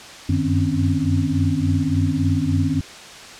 sine tone cluster, 92.6 / 96.1 / 153.3 / 258.6 / 276.3 Hz, F#2 / G2 / D#3 / C4 / C#4, +2 / -34 / -25 / -20 / -6 cents, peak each -23 dBFS, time 0.29-2.81 s, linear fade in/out 5 ms, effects white hiss -38 dBFS RMS until 3.39 s + low-pass 6000 Hz 12 dB/octave

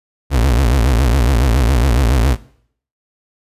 35% pulse tone with vibrato, 62.4 Hz, B1, 19 cents sharp, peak -9 dBFS, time 0.3-2.37 s, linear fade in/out 50 ms, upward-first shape triangle, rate 7.2 Hz, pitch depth 270 cents each way, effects noise-tail reverb RT60 0.6 s tail -19 dB re dry + resampled to 32000 Hz

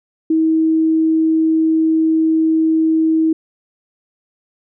sine tone, 320 Hz, D#4, 49 cents sharp, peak -11 dBFS, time 0.3-3.33 s, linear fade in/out 5 ms, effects none

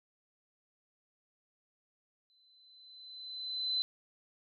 sine tone with exponential growth, 4035 Hz, B7, 36 cents sharp, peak -28 dBFS, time 2.3-3.82 s, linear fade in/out 0 ms, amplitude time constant 330 ms, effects none

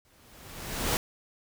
pink noise with exponential growth, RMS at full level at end -25 dBFS, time 0.05-0.97 s, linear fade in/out 0 ms, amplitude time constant 200 ms, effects none

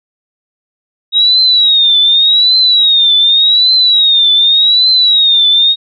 sine tone with vibrato, 3783 Hz, A#7, 25 cents sharp, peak -5 dBFS, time 1.12-5.76 s, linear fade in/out 50 ms, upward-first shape triangle, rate 0.86 Hz, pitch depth 140 cents each way, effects none

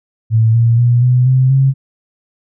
sine tone with pitch steps, 112 / 116.22 / 120.59 / 125.14 / 129.85 / 134.74 Hz, A2 / A#2 / B2 / B2 / C3 / C#3, +31 / -5 / -41 / +23 / -13 / -49 cents, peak -7 dBFS, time 0.3-1.74 s, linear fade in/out 50 ms, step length 240 ms, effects none

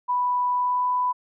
sine tone with pitch glide, 987.8 to 994.7 Hz, B5 to B5, 0 to +12 cents, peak -20 dBFS, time 0.08-1.13 s, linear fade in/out 20 ms, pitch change +12 cents, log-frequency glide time 0.51-0.89 s, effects none

